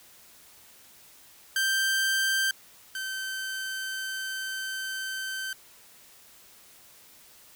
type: tone pair in turn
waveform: sawtooth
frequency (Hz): 1568 / 1545.5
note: G6 / G6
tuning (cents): 0 / -25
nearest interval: unison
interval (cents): 25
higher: first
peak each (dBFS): -20 / -28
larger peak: first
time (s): 1.56-2.51 / 2.95-5.53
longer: second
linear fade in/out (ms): 2
effects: white hiss -54 dBFS RMS until 7.55 s